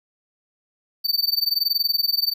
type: tone with amplitude modulation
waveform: square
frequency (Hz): 4577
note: D8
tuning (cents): -45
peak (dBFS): -16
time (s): 1.04-2.34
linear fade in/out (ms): 20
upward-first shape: sine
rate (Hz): 21.1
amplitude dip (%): 95
effects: none